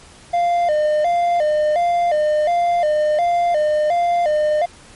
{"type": "tone with vibrato", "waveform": "triangle", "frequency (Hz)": 649, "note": "E5", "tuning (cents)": -27, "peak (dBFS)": -12, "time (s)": [0.33, 4.66], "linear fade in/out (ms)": 10, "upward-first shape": "square", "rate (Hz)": 1.4, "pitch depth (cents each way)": 120, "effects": ["pink hiss -44 dBFS RMS until 4.95 s", "MP3 48 kbps"]}